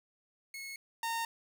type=tone pair in turn; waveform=sawtooth; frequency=2183 / 917.8 Hz; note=C#7 / A#5; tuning=-27 / -27 cents; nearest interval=octave + minor third; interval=1500 cents; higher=first; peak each=-38 / -29 dBFS; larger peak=second; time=0.54-0.76 / 1.03-1.25 s; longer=neither; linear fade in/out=2 ms; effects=11-bit